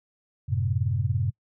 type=chord; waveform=sine; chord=F# diminished; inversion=none; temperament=equal; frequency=92.5 / 110 / 130.81 Hz; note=F#2 / A2 / C3; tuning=0 / 0 / 0 cents; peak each=-27 dBFS; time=0.48-1.31 s; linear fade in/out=20 ms; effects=noise-tail reverb RT60 0.1 s tail -26 dB re dry